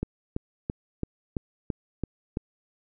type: click train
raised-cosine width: 3 ms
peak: -15 dBFS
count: 8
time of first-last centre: 0.03-2.371 s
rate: 2.99 Hz
effects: none